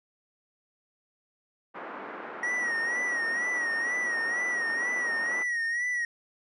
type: band-pass noise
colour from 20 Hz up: white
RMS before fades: -40 dBFS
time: 1.74-5.44 s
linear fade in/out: 20 ms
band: 230 to 1600 Hz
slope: 24 dB/octave
type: tone with vibrato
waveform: triangle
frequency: 1905 Hz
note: A#6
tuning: 37 cents sharp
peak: -25 dBFS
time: 2.43-6.05 s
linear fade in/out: 2 ms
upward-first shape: sine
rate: 2.1 Hz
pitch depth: 70 cents each way
effects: resampled to 24000 Hz